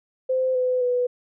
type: tone with pitch steps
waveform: sine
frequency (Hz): 517 / 505.2 / 493.7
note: C5 / B4 / B4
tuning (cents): -21 / +39 / -1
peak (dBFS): -19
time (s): 0.29-1.07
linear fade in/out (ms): 10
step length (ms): 260
effects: none